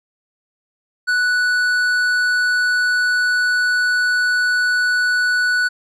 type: tone with tanh clipping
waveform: sine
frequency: 1480 Hz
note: F#6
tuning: in tune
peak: -16 dBFS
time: 1.07-5.69 s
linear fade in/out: 20 ms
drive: 10 dB
effects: none